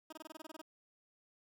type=tone bursts; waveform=15% pulse; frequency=315.1 Hz; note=D#4; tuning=22 cents sharp; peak=-40 dBFS; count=11; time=0.1-0.616 s; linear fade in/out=5 ms; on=26 ms; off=23 ms; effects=none